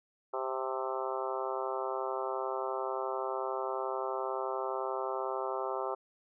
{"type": "harmonic tone with a mistuned harmonic", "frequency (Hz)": 131.4, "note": "C3", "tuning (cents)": 8, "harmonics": [3, 4, 5, 6, 7, 8, 9, 10], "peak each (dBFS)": [-38, -39, -40, -41, -41, -42, -43, -43], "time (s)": [0.33, 5.95], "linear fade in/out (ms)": 10, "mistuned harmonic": 7, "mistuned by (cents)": -34, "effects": []}